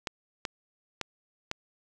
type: clicks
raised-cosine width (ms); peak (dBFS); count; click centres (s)
0.2; -14; 4; 0.072 / 0.452 / 1.013 / 1.514
effects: none